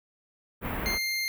pink band-stop noise, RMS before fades -32 dBFS, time 0.61-0.99 s, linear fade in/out 50 ms, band 2400 to 15000 Hz, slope 24 dB/octave
25% pulse tone, 2107 Hz, C7, 12 cents sharp, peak -24 dBFS, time 0.86-1.28 s, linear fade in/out 0 ms
effects none

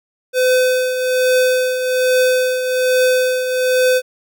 square tone with tremolo, 508 Hz, B4, 49 cents sharp, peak -11 dBFS, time 0.33-4.02 s, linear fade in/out 50 ms, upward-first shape triangle, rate 1.2 Hz, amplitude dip 60%, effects none

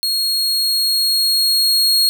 40% pulse tone with level ramp, 4289 Hz, C8, 42 cents sharp, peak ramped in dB -15 to -10 dBFS, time 0.03-2.09 s, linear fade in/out 0 ms, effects none

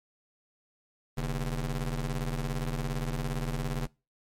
30% pulse ring-modulated tone, 89.8 Hz, F2, 49 cents sharp, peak -24 dBFS, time 1.17-3.87 s, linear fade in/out 10 ms, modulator 53.6 Hz, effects noise-tail reverb RT60 0.3 s tail -24 dB re dry + MP3 64 kbps

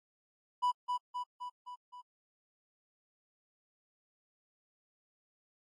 triangle tone with echo, 987.8 Hz, B5, in tune, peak -25 dBFS, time 0.62-0.72 s, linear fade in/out 20 ms, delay 260 ms, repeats 5, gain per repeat -4 dB, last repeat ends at 2.02 s, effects AAC 32 kbps

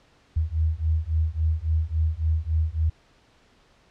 sine beating tone pair, 77.78 / 81.38 Hz, D#2 / E2, 0 / -22 cents, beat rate 3.6 Hz, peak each -24 dBFS, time 0.36-2.9 s, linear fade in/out 10 ms, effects pink hiss -59 dBFS RMS until 3.9 s + low-pass 5000 Hz 12 dB/octave

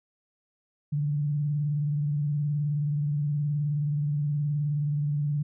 sine tone with vibrato, 146.83 Hz, D3, in tune, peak -24 dBFS, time 0.92-5.43 s, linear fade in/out 10 ms, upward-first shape triangle, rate 19 Hz, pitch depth 71 cents each way, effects none

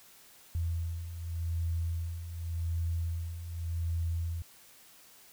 sine beating tone pair, 83 / 83.87 Hz, E2 / E2, +12 / +30 cents, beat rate 0.87 Hz, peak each -38 / -32 dBFS, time 0.55-4.42 s, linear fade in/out 0 ms, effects white hiss -57 dBFS RMS until 5.32 s

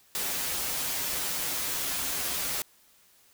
white noise with comb filter, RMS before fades -31 dBFS, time 0.15-2.62 s, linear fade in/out 0 ms, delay 9 ms, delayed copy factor -0.6, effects white hiss -61 dBFS RMS until 3.33 s

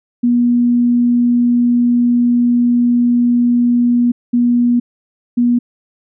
sine tone bursts at uneven times, 241.2 Hz, B3, 41 cents flat, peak -9 dBFS, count 3, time 0.23-4.12 / 4.33-4.8 / 5.37-5.59 s, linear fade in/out 10 ms, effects none

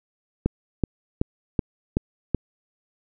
click train, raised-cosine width 3 ms, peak -7 dBFS, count 6, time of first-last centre 0.46-2.347 s, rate 2.65 Hz, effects none

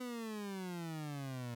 30% pulse exponential sweep, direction down, 253.2 to 117.2 Hz, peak -38 dBFS, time 0-1.55 s, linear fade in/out 10 ms, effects none

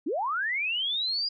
sine linear sweep, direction up, 248.1 to 4905 Hz, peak -26 dBFS, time 0.06-1.29 s, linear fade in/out 10 ms, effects none

